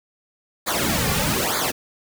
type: noise with flanger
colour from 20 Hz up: pink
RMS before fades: -22 dBFS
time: 0.66-1.72 s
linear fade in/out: 20 ms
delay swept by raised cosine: 0.35 to 3.15 ms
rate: 1.1 Hz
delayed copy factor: -0.95
effects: none